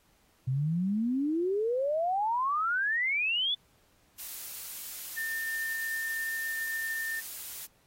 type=exponential sweep; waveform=sine; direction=up; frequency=124.8 to 3520 Hz; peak=-26 dBFS; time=0.47-3.55 s; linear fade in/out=10 ms
type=noise; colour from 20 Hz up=blue; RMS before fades=-40 dBFS; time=4.18-7.67 s; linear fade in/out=20 ms
type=tone; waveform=sine; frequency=1800 Hz; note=A6; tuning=39 cents sharp; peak=-31 dBFS; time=5.16-7.21 s; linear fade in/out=20 ms
effects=pink hiss -67 dBFS RMS until 7.86 s + AAC 48 kbps